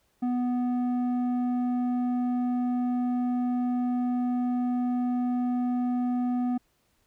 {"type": "tone with low-pass filter", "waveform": "square", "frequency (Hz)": 246.8, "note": "B3", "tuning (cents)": -1, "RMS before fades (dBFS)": -27, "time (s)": [0.22, 6.58], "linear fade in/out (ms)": 10, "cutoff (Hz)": 640, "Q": 0.96, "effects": ["pink hiss -70 dBFS RMS until 7.06 s"]}